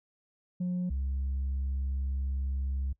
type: tone pair in turn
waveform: sine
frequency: 179.7 / 67.31 Hz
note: F3 / C2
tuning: +50 / +50 cents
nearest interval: octave + perfect fourth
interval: 1700 cents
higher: first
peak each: -26 / -27 dBFS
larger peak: first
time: 0.6-0.9 / 0.9-2.93 s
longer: second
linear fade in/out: 10 ms
effects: noise-tail reverb RT60 0.1 s tail -22 dB re dry + tanh soft clip ceiling -27 dBFS